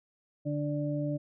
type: harmonic tone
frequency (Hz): 146.83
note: D3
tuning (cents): 0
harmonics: 1 / 2 / 4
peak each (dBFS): -32 / -33 / -36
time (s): 0.45-1.18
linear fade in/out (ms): 20
effects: none